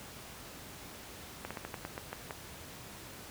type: slowing click train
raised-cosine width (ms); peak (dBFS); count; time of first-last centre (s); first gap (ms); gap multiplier
0.5; -23; 9; 1.45-2.308; 56; 1.18
effects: pink hiss -48 dBFS RMS until 3.3 s + high-pass 60 Hz 12 dB/octave